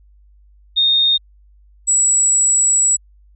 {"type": "tone pair in turn", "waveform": "sine", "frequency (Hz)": [3683, 7822], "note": ["A#7", "B8"], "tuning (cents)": [-22, -18], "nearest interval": "octave + minor second", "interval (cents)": 1304, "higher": "second", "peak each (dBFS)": -11, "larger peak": "neither", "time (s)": [[0.76, 1.18], [1.87, 2.97]], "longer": "second", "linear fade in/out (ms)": 20, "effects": ["added 50 Hz sine -46 dBFS peak until 3.35 s"]}